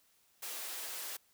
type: high-pass noise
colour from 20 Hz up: white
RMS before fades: -42 dBFS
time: 0.42-1.17 s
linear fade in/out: 10 ms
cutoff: 360 Hz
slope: 24 dB/octave
effects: white hiss -70 dBFS RMS until 1.33 s